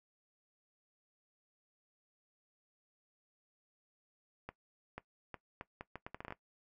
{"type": "accelerating click train", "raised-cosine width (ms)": 0.5, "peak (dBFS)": -28, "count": 13, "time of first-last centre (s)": [4.49, 6.324], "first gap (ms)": 490, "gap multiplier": 0.74, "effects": ["noise-tail reverb RT60 0.1 s tail -17 dB re dry"]}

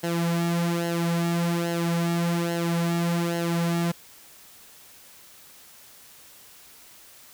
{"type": "tone with flanger", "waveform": "sawtooth", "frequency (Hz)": 170, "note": "F3", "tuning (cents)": -46, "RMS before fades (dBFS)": -25, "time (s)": [0.03, 3.92], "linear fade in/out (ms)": 10, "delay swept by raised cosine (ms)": [0.83, 3.93], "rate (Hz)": 1.2, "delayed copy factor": -0.7, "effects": ["white hiss -50 dBFS RMS until 7.33 s"]}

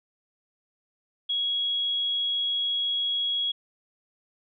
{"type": "tone", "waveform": "sine", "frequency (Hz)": 3322, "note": "G#7", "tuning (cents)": 0, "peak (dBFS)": -24, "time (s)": [1.29, 3.52], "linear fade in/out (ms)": 10, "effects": []}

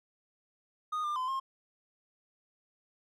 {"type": "tone with pitch steps", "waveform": "triangle", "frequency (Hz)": [1236, 1198, 1023, 1067], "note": ["D#6", "D6", "C6", "C6"], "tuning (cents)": [-12, 34, -39, 34], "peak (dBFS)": -29, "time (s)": [0.92, 1.4], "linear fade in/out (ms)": 10, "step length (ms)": 120, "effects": []}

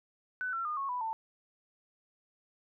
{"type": "tone with pitch steps", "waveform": "sine", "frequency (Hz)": [1500, 1351.9, 1218.4, 1098.1, 989.6, 891.9], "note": ["F#6", "E6", "D#6", "C#6", "B5", "A5"], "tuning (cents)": [23, 43, -37, -17, 3, 23], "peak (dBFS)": -32, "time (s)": [0.41, 1.13], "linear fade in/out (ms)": 0, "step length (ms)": 120, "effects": []}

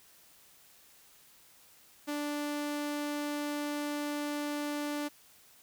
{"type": "tone", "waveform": "sawtooth", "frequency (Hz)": 293.3, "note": "D4", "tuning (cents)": -2, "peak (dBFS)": -29, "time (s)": [2.07, 5.09], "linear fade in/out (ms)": 20, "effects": ["white hiss -60 dBFS RMS until 5.62 s"]}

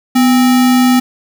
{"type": "tone with sample-and-hold", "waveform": "sine", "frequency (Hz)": 249.7, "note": "B3", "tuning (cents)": 19, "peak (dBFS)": -6, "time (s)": [0.15, 1], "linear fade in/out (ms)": 10, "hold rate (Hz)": 1050, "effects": []}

